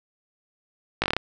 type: slowing click train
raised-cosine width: 0.3 ms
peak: -6 dBFS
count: 7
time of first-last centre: 1.02-1.166 s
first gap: 18 ms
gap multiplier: 1.12
effects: none